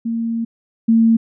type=tone pair in turn; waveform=sine; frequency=229.4 / 226.8 Hz; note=A#3 / A#3; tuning=-28 / -47 cents; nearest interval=unison; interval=19 cents; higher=first; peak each=-18 / -9 dBFS; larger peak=second; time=0.05-0.45 / 0.88-1.17 s; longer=first; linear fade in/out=10 ms; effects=none